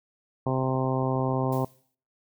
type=harmonic tone; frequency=130.81 Hz; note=C3; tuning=in tune; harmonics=1 / 2 / 3 / 4 / 5 / 6 / 7 / 8; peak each=-27 / -30 / -32 / -33 / -34 / -35 / -35 / -36 dBFS; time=0.46-1.65 s; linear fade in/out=5 ms
type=clicks; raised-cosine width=2 ms; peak=-31 dBFS; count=12; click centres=0.494 / 0.586 / 0.635 / 0.691 / 0.752 / 0.847 / 1.029 / 1.159 / 1.196 / 1.29 / 1.331 / 1.44 s
type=noise with exponential decay; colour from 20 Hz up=blue; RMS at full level=-43 dBFS; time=1.52-1.95 s; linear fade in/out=5 ms; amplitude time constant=93 ms
effects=noise-tail reverb RT60 0.5 s tail -26 dB re dry